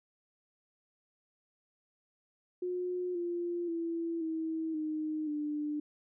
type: tone with pitch steps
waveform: sine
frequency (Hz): 360.4 / 346.9 / 333.9 / 321.5 / 309.4 / 297.9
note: F#4 / F4 / E4 / E4 / D#4 / D4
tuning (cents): -45 / -12 / +22 / -43 / -10 / +25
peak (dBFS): -32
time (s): 2.62-5.8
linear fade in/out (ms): 5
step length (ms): 530
effects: none